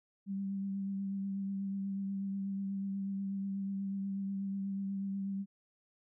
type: tone with vibrato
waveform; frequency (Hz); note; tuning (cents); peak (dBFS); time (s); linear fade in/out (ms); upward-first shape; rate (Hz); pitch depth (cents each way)
sine; 196; G3; 0; -34; 0.26-5.46; 50; triangle; 8.2; 22
effects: none